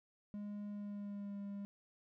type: tone with pitch glide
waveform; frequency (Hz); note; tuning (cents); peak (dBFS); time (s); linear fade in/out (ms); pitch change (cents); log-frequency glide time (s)
triangle; 206 to 200.9; G#3 to G3; -14 to +43; -40; 0.34-1.65; 0; -43; 0.69-1.38
effects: none